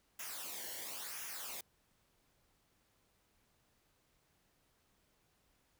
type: noise with flanger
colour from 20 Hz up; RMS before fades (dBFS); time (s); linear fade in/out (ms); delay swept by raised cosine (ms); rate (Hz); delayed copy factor
white; -45; 0.19-1.61; 5; 0.23 to 0.82; 0.97; -0.7
effects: pink hiss -75 dBFS RMS until 5.79 s